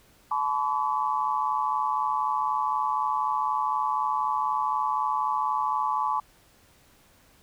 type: tone cluster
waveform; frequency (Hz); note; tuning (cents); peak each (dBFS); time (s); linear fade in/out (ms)
sine; 860 / 1013 / 1137; A5 / B5 / C#6; -40 / +44 / +44; -28; 0.31-6.2; 5
effects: pink hiss -59 dBFS RMS until 7.42 s